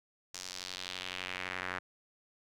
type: tone with band-pass filter sweep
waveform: sawtooth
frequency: 91.8 Hz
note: F#2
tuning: 13 cents flat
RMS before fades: -41 dBFS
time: 0.34-1.79 s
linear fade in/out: 5 ms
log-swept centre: 6100 to 1600 Hz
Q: 1.9
effects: none